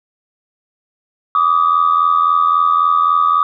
sine tone pair together, 1160.8 / 1244.5 Hz, D6 / D#6, -21 / 0 cents, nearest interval minor second, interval 121 cents, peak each -12 dBFS, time 1.35-3.43 s, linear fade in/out 2 ms, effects tanh soft clip ceiling -4 dBFS

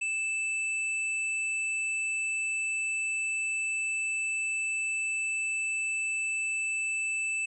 square tone, 2637 Hz, E7, in tune, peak -29 dBFS, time 0.01-7.46 s, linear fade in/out 10 ms, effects resampled to 22050 Hz

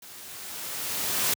white noise with level ramp, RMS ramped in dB -46 to -24 dBFS, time 0.02-1.34 s, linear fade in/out 5 ms, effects high-pass 80 Hz 12 dB/octave

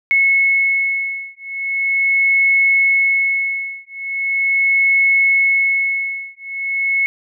sine beating tone pair, 2191 / 2191.4 Hz, C#7 / C#7, -21 / -20 cents, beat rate 0.4 Hz, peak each -16 dBFS, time 0.11-7.06 s, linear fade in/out 0 ms, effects none

